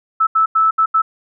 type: tone bursts at uneven times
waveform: sine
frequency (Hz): 1311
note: E6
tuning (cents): -10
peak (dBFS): -10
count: 5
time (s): 0.2-0.27 / 0.35-0.46 / 0.55-0.71 / 0.78-0.86 / 0.94-1.02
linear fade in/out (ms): 10
effects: none